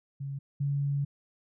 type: tone pair in turn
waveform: sine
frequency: 138.59 / 141.34 Hz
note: C#3 / C#3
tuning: 0 / +34 cents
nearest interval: unison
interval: 34 cents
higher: second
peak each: -33 / -26 dBFS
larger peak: second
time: 0.2-0.39 / 0.6-1.05 s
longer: second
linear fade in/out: 10 ms
effects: none